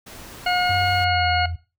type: noise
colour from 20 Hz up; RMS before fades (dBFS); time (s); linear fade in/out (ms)
pink; -40; 0.06-1.05; 10
type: harmonic tone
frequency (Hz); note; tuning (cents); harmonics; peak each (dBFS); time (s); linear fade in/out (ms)
720; F#5; -47; 1 / 2 / 3 / 4 / 6; -21 / -24 / -26 / -27 / -29; 0.46-1.46; 5
type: tone with pitch glide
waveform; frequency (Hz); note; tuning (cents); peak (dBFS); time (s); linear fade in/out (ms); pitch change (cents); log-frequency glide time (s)
sine; 94.8 to 84.46; F#2 to E2; +43 to +43; -25; 0.69-1.56; 10; -200; 0.93-1.3
effects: noise-tail reverb RT60 0.3 s tail -17 dB re dry

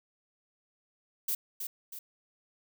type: noise with echo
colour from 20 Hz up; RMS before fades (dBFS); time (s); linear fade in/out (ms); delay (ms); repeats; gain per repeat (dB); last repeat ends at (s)
violet; -31; 1.28-1.35; 5; 320; 2; -6; 1.99
effects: none

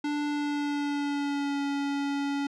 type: tone with pitch glide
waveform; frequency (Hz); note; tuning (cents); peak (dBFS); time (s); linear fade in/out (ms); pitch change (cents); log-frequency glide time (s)
square; 293.7 to 281.9; D4 to C#4; 0 to +29; -28; 0.04-2.47; 5; -71; 0.26-1.62
effects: low-pass 5000 Hz 12 dB/octave

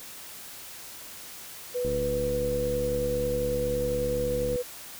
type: tone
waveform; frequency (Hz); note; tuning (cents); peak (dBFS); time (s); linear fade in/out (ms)
sine; 493.9; B4; 0; -26; 1.74-4.63; 20
type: click train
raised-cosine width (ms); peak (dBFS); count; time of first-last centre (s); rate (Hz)
3; -22; 196; 1.85-4.558; 72
effects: white hiss -43 dBFS RMS until 4.99 s

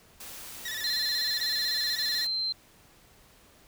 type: noise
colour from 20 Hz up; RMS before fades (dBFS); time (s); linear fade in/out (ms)
white; -43; 0.2-2.27; 5
type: tone with vibrato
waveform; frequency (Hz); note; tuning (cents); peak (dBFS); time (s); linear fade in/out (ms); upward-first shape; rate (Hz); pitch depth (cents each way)
20% pulse; 1821; A#6; -41; -28; 0.65-2.25; 5; square; 16; 71
type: tone bursts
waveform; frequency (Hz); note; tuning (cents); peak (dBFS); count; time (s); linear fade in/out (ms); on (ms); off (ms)
sine; 4121; C8; -27; -27; 3; 0.84-2.524; 2; 540; 32
effects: pink hiss -58 dBFS RMS until 3.67 s

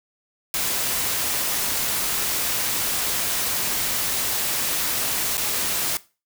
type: noise with dropouts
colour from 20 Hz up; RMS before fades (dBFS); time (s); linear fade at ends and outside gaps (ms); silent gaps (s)
white; -24; 0.54-5.97; 1; 5.371-5.378
effects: noise-tail reverb RT60 0.3 s tail -18 dB re dry

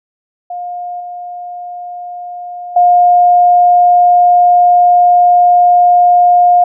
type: tone with level steps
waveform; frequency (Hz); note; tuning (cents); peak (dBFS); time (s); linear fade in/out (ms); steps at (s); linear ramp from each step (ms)
sine; 710; F5; +28; -19 / -22 / -4; 0.5-6.64; 5; 1 / 2.76; 5
effects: none

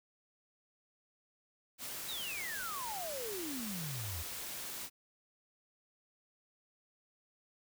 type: noise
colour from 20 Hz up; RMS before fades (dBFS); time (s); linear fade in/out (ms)
white; -43; 1.78-4.9; 50
type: exponential sweep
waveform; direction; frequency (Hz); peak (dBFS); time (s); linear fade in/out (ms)
sine; down; 3981 to 76.7; -40; 2.08-4.23; 10
effects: none

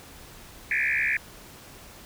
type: tone with frequency modulation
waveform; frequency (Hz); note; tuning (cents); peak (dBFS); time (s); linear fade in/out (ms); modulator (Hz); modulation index
sine; 2056; C7; -31; -22; 0.71-1.17; 2; 68.8; 5.5
effects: pink hiss -47 dBFS RMS until 2.05 s

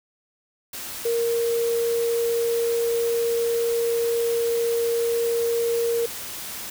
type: tone in noise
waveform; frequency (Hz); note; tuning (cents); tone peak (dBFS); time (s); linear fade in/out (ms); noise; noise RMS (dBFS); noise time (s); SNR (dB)
sine; 466.2; A#4; 0; -20; 1.05-6.06; 5; white; -34; 0.73-6.7; +11
effects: none

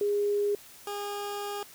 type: tone pair in turn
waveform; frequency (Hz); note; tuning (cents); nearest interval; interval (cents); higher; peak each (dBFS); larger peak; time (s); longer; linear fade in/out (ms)
sine / 20% pulse; 410 / 408.1; G#4 / G#4; -22 / -30; unison; 8; first; -24 / -28; first; 0.01-0.55 / 0.87-1.63; second; 2
effects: white hiss -51 dBFS RMS until 1.74 s

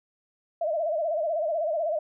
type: tone with vibrato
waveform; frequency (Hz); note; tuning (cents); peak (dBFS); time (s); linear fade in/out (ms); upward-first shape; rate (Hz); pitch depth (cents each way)
sine; 639; D#5; +46; -24; 0.61-1.99; 5; sine; 16; 120
effects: none

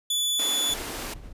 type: tone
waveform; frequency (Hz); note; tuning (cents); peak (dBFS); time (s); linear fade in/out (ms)
sawtooth; 3459; A7; -30; -20; 0.1-0.74; 5
type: high-pass noise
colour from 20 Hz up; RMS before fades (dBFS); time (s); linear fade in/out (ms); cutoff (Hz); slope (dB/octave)
pink; -35; 0.39-1.14; 5; 230; 48
type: noise with tremolo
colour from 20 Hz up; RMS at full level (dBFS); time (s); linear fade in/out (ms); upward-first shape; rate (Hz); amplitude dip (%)
brown; -39; 0.69-1.33; 10; triangle; 11; 45
effects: resampled to 32000 Hz

